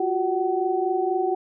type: tone cluster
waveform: sine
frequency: 353.7 / 377.8 / 754 Hz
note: F4 / F#4 / F#5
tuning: +22 / +36 / +32 cents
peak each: -25 dBFS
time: 0-1.35 s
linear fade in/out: 5 ms
effects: none